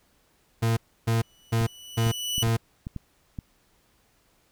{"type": "tone bursts", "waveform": "40% pulse", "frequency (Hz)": 114.1, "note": "A#2", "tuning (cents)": -37, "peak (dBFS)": -20, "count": 5, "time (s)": [0.62, 2.57], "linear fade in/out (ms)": 10, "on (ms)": 150, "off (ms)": 300}
{"type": "tone with exponential growth", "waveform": "sawtooth", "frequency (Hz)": 2960, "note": "F#7", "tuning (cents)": 0, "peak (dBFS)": -20, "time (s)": [1.23, 2.43], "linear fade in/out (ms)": 1, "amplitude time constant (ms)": 260}
{"type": "clicks", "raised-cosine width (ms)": 5, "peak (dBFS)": -21, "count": 7, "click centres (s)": [1.614, 2.068, 2.381, 2.471, 2.869, 2.963, 3.388]}
{"effects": ["pink hiss -65 dBFS RMS until 4.51 s"]}